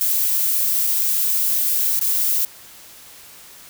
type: noise with dropouts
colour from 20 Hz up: violet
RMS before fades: -19 dBFS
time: 0.01-2.45 s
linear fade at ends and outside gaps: 0 ms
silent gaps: 0.867-0.873 / 1.993-2.013 s
effects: white hiss -43 dBFS RMS until 3.69 s